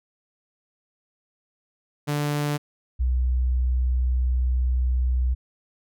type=tone pair in turn; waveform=sawtooth / sine; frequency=146.83 / 62.65 Hz; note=D3 / B1; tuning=0 / +25 cents; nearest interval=octave + minor third; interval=1475 cents; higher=first; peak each=-19 dBFS; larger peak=neither; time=2.07-2.58 / 2.99-5.35 s; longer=second; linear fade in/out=20 ms; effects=none